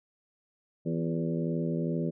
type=harmonic tone with a mistuned harmonic; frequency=82.41 Hz; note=E2; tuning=in tune; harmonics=2 / 3 / 4 / 5 / 6 / 7; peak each=-30 / -34 / -36 / -38 / -40 / -41 dBFS; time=0.85-2.11 s; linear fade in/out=20 ms; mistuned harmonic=4; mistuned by=+51 cents; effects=none